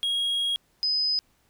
triangle / sine tone pair in turn, 3287 / 5025 Hz, G#7 / D#8, -19 / +16 cents, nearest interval perfect fifth, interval 735 cents, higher second, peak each -22 dBFS, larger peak neither, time 0.03-0.56 / 0.83-1.19 s, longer first, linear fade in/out 0 ms, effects pink hiss -66 dBFS RMS until 1.49 s

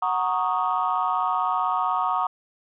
sine chord, D# minor seventh, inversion first, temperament equal, 740 / 932.3 / 1108.7 / 1244.5 Hz, F#5 / A#5 / C#6 / D#6, 0 / 0 / 0 / 0 cents, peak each -26 dBFS, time 0.02-2.27 s, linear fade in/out 5 ms, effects tanh soft clip ceiling -13 dBFS

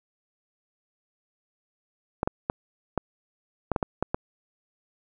clicks, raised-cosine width 1 ms, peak -10 dBFS, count 9, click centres 2.231 / 2.275 / 2.499 / 2.977 / 3.717 / 3.762 / 3.828 / 4.026 / 4.145 s, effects none

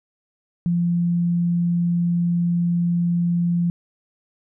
sine tone, 172.7 Hz, F3, 19 cents flat, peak -17 dBFS, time 0.66-3.7 s, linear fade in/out 0 ms, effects none

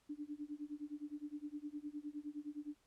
sine tone with tremolo, 295.3 Hz, D4, 10 cents sharp, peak -40 dBFS, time 0.09-2.75 s, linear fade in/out 10 ms, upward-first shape sine, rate 9.7 Hz, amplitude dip 95%, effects pink hiss -75 dBFS RMS until 2.86 s + low-pass 11000 Hz 12 dB/octave

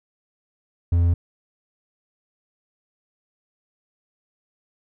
triangle tone, 85.8 Hz, F2, 30 cents flat, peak -13 dBFS, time 0.92-1.14 s, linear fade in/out 5 ms, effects none

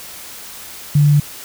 sine tone, 146.4 Hz, D3, 5 cents flat, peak -8 dBFS, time 0.95-1.2 s, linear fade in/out 5 ms, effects white hiss -34 dBFS RMS until 1.44 s

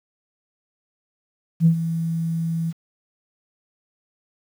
sine tone with ADSR envelope, 164.81 Hz, E3, in tune, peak -9 dBFS, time 1.6-2.73 s, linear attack 58 ms, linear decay 90 ms, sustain -12 dB, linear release 38 ms, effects tanh soft clip ceiling -5 dBFS + 8-bit

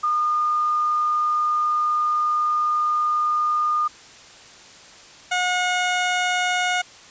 sine / 15% pulse tone pair in turn, 1218 / 724.2 Hz, D#6 / F#5, -37 / -37 cents, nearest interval major sixth, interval 900 cents, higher first, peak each -18 / -13 dBFS, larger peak second, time 0.03-3.88 / 5.31-6.82 s, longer first, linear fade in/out 10 ms, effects white hiss -45 dBFS RMS until 7.1 s + resampled to 16000 Hz

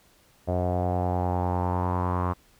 sawtooth tone with low-pass filter sweep, 89.9 Hz, F#2, 49 cents flat, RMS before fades -26 dBFS, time 0.47-2.34 s, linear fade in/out 20 ms, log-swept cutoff 640 to 1100 Hz, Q 5, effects pink hiss -60 dBFS RMS until 2.59 s

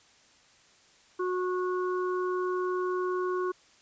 harmonic tone, 365.5 Hz, F#4, 21 cents flat, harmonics 1 / 3 / 4, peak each -28 / -34 / -41 dBFS, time 1.19-3.52 s, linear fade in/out 10 ms, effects white hiss -60 dBFS RMS until 3.81 s + resampled to 16000 Hz

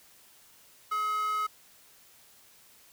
square tone with high-pass filter, 425.1 Hz, G#4, 40 cents sharp, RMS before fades -30 dBFS, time 0.91-1.47 s, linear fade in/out 10 ms, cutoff 1300 Hz, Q 6.5, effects white hiss -58 dBFS RMS until 2.92 s

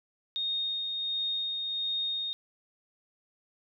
sine tone with tremolo, 3702 Hz, A#7, 13 cents flat, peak -28 dBFS, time 0.36-2.33 s, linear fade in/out 0 ms, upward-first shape sine, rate 1.4 Hz, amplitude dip 30%, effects none

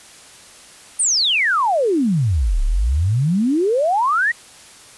sine exponential two-way sweep, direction down then up, 9397 to 32.64 to 1948 Hz, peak -14 dBFS, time 0.99-4.32 s, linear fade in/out 10 ms, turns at 2.62 s, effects white hiss -43 dBFS RMS until 4.97 s + resampled to 24000 Hz

